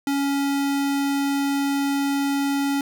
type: tone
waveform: square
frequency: 279.4 Hz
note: C#4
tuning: 14 cents sharp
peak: -21 dBFS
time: 0.07-2.81 s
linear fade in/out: 2 ms
effects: none